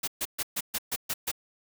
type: noise bursts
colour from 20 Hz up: white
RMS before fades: -30 dBFS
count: 8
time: 0.03-1.316 s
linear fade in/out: 10 ms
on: 47 ms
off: 130 ms
effects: none